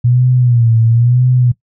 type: tone with vibrato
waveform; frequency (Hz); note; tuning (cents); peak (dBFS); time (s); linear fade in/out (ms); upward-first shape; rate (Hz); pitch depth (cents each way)
sine; 119.9; A#2; +49; -7; 0.04-1.52; 10; sine; 1; 95
effects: noise-tail reverb RT60 0.1 s tail -18 dB re dry

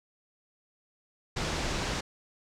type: low-pass noise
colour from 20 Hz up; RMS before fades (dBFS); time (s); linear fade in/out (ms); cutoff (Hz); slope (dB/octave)
pink; -32; 1.36-2.01; 10; 7000; 24
effects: none

